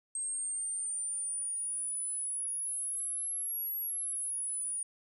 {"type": "linear two-way sweep", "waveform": "sine", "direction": "up then down", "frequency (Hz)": [8372, 11480, 9520], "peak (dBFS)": -33, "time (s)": [0.15, 4.83], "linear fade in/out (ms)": 2, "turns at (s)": 3.77, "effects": []}